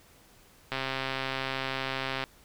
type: click train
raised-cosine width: 0.3 ms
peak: -15 dBFS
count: 203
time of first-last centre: 0.72-2.239 s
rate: 133 Hz
effects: pink hiss -58 dBFS RMS until 2.44 s